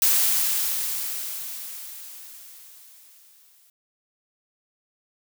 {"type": "noise with exponential decay", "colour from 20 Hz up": "blue", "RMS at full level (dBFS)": -18, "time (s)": [0.02, 3.7], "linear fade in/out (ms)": 2, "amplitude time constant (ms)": 800, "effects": []}